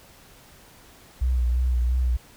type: tone with vibrato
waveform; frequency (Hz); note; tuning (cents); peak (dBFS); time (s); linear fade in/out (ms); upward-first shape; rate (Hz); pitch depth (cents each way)
sine; 61.74; B1; 0; -19; 1.21-2.17; 10; sine; 2.9; 46
effects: pink hiss -51 dBFS RMS until 2.36 s